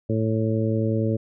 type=harmonic tone; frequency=110.7 Hz; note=A2; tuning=11 cents sharp; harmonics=1 / 2 / 3 / 4 / 5; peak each=-23 / -26 / -28 / -29 / -30 dBFS; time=0.09-1.17 s; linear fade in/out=10 ms; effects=none